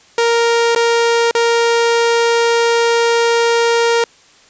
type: tone with dropouts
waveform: sawtooth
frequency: 466.2 Hz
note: A#4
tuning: in tune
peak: -7 dBFS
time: 0.18-4.04 s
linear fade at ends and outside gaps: 2 ms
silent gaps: 0.75-0.76 / 1.311-1.35 s
effects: white hiss -47 dBFS RMS until 4.49 s + resampled to 16000 Hz